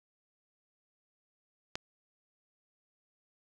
click, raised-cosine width 0.2 ms, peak -17 dBFS, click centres 1.755 s, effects resampled to 24000 Hz

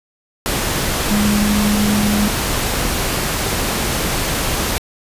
sine tone in noise, 207.5 Hz, G#3, 1 cent flat, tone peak -14 dBFS, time 1.11-2.28 s, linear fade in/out 0 ms, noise pink, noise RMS -19 dBFS, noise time 0.46-4.78 s, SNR +2 dB, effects resampled to 32000 Hz

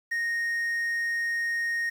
triangle tone with quantisation, 1860 Hz, A#6, 4 cents flat, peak -24 dBFS, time 0.11-1.9 s, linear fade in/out 10 ms, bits 9, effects none

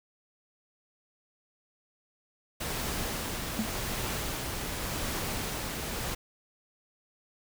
pink noise with tremolo, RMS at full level -33 dBFS, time 2.6-6.15 s, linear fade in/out 10 ms, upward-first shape sine, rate 0.87 Hz, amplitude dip 25%
sine tone with exponential decay, 220 Hz, A3, in tune, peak -24 dBFS, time 3.59-3.75 s, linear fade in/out 2 ms, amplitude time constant 34 ms
effects none

